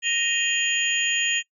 sine tone cluster, 1867 / 2508 / 2799 / 3177 / 6840 Hz, A#6 / D#7 / F7 / G7 / A8, +2 / +13 / +3 / +23 / -50 cents, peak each -27 dBFS, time 0.02-1.43 s, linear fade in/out 50 ms, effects noise-tail reverb RT60 0.1 s tail -24 dB re dry

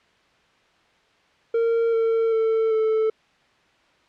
triangle tone with pitch steps, 460.2 / 453.1 / 446.1 / 439.2 Hz, A#4 / A#4 / A4 / A4, -22 / -49 / +24 / -3 cents, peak -16 dBFS, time 1.54-3.1 s, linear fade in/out 5 ms, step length 390 ms, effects white hiss -59 dBFS RMS until 4.08 s + low-pass 3000 Hz 12 dB/octave

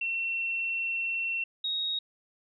sine tone pair in turn, 2711 / 3767 Hz, E7 / A#7, +48 / +17 cents, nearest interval tritone, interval 569 cents, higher second, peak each -28 dBFS, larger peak neither, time 0.01-1.44 / 1.64-1.99 s, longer first, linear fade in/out 5 ms, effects none

